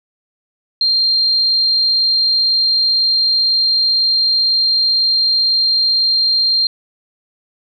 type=tone; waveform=sine; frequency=4186 Hz; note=C8; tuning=in tune; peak=-11 dBFS; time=0.81-6.67 s; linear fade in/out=2 ms; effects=none